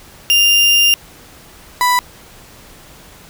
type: tone pair in turn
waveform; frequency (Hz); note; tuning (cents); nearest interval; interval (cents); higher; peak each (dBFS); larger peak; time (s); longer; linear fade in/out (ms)
35% pulse; 2799 / 989.6; F7 / B5; +3 / +3; octave + tritone; 1800; first; -7 / -9; first; 0.3-0.94 / 1.81-1.99; first; 0
effects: pink hiss -41 dBFS RMS until 3.29 s